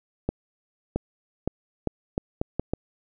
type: accelerating click train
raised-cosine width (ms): 2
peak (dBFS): -11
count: 8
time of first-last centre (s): 0.29-2.736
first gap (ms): 670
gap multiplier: 0.77
effects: none